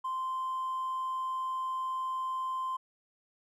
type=tone with hard clipping; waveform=triangle; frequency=1041 Hz; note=C6; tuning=9 cents flat; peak=-31 dBFS; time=0.04-2.77 s; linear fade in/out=10 ms; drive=2 dB; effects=none